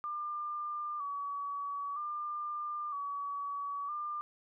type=tone with vibrato; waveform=sine; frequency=1166 Hz; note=D6; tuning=13 cents flat; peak=-35 dBFS; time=0.04-4.21 s; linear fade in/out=0 ms; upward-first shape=square; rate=0.52 Hz; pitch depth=46 cents each way; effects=none